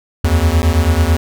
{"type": "beating tone pair", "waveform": "square", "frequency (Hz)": [76.7, 85.8], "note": ["D#2", "F2"], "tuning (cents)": [-24, -30], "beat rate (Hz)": 9.1, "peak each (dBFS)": -14, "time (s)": [0.24, 1.17], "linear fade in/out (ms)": 5, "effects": []}